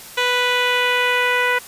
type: tone with low-pass filter sweep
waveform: 10% pulse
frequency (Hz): 493.9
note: B4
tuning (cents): 0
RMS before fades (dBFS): -18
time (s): 0.17-1.59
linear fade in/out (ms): 10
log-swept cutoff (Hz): 4300 to 2100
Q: 1.6
effects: white hiss -38 dBFS RMS until 1.67 s + resampled to 32000 Hz